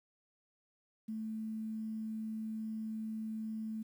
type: tone with quantisation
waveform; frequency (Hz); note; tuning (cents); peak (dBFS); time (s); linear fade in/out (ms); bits
sine; 219.4; A3; -5; -37; 1.08-3.83; 10; 11
effects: none